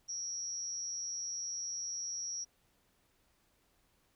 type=tone with amplitude modulation; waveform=sine; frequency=5670 Hz; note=F8; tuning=25 cents sharp; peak=-33 dBFS; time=0.08-2.45 s; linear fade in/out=20 ms; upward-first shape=sine; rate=180 Hz; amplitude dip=85%; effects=pink hiss -73 dBFS RMS until 4.15 s